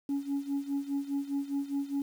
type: tone with tremolo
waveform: sine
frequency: 280 Hz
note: C#4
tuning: 18 cents sharp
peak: -25 dBFS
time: 0.09-2.02 s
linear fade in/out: 2 ms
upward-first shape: sine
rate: 4.9 Hz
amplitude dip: 85%
effects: tanh soft clip ceiling -26 dBFS + 9-bit